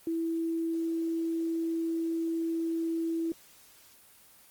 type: tone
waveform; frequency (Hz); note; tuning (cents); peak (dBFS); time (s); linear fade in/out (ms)
sine; 329.6; E4; 0; -28; 0.07-3.32; 2
effects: white hiss -57 dBFS RMS until 4.5 s + Opus 24 kbps